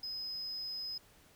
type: tone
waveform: sine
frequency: 5060 Hz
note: D#8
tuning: 28 cents sharp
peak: -36 dBFS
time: 0.03-0.98 s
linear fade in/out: 5 ms
effects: tanh soft clip ceiling -36 dBFS + pink hiss -63 dBFS RMS until 1.35 s